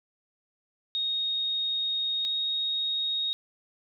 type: tone pair in turn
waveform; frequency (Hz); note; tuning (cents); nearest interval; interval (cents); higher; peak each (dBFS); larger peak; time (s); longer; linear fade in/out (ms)
sine; 3729 / 3746; A#7 / A#7; 0 / +8; unison; 8; second; -26; neither; 0.95-2.25 / 2.25-3.33; first; 0
effects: none